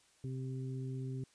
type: harmonic tone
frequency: 130.81 Hz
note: C3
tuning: in tune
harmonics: 1 / 2 / 3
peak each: -38 / -46 / -49 dBFS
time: 0.24-1.24 s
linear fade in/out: 2 ms
effects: white hiss -68 dBFS RMS until 1.34 s + resampled to 22050 Hz